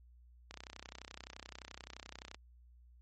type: click train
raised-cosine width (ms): 0.2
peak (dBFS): -29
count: 59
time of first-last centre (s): 0.51-2.345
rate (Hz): 31.6
effects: added 60 Hz sine -58 dBFS peak until 3.01 s + MP3 32 kbps